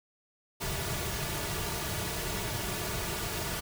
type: noise with comb filter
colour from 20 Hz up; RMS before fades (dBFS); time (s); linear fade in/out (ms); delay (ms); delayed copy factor
pink; -34; 0.6-3.61; 20; 3.8; -0.65
effects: none